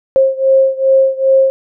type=beating tone pair; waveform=sine; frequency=533 / 535.5 Hz; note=C5 / C5; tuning=+32 / +40 cents; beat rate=2.5 Hz; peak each=-10 / -12 dBFS; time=0.16-1.5 s; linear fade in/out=0 ms; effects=none